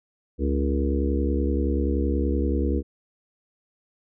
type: harmonic tone with a mistuned harmonic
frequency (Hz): 70.5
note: C#2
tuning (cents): +30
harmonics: 1 / 3 / 4 / 5 / 6 / 7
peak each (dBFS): -23 / -30 / -28 / -30 / -34 / -32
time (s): 0.38-2.83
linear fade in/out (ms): 50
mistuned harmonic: 7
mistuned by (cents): -63
effects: none